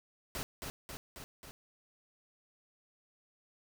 pink noise with echo, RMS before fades -39 dBFS, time 0.35-0.43 s, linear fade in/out 0 ms, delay 270 ms, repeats 4, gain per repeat -3 dB, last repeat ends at 1.51 s, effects none

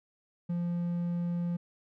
triangle tone, 173.3 Hz, F3, 13 cents flat, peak -27 dBFS, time 0.49-1.57 s, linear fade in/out 10 ms, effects none

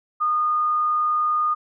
sine tone, 1225 Hz, D#6, 27 cents flat, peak -18 dBFS, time 0.2-1.55 s, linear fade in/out 20 ms, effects none

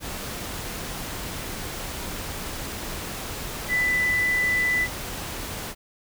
sine tone in noise, 1991 Hz, B6, 14 cents sharp, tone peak -20 dBFS, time 3.68-4.88 s, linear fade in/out 50 ms, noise pink, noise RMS -33 dBFS, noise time 0-5.75 s, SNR +10 dB, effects none

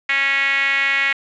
5% pulse tone with band-pass filter, 275 Hz, C#4, 14 cents flat, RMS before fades -18 dBFS, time 0.09-1.13 s, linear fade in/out 5 ms, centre 2100 Hz, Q 4.2, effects resampled to 16000 Hz + 7-bit

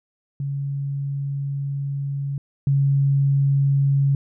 sine tone pair in turn, 139.7 / 138.9 Hz, C#3 / C#3, +14 / +4 cents, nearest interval unison, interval 10 cents, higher first, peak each -23 / -15 dBFS, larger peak second, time 0.4-2.38 / 2.67-4.15 s, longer first, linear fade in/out 2 ms, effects none

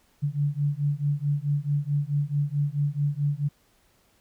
sine beating tone pair, 142.4 / 147 Hz, C#3 / D3, +47 / +2 cents, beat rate 4.6 Hz, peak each -26 dBFS, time 0.22-3.49 s, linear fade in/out 20 ms, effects pink hiss -64 dBFS RMS until 4.2 s

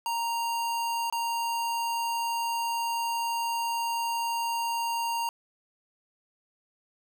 square tone with dropouts, 931 Hz, A#5, 2 cents flat, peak -28 dBFS, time 0.06-5.29 s, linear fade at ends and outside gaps 1 ms, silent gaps 1.1-1.125 s, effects none

